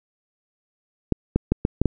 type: clicks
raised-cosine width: 3 ms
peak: -5 dBFS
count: 6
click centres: 1.123 / 1.36 / 1.52 / 1.651 / 1.816 / 1.857 s
effects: none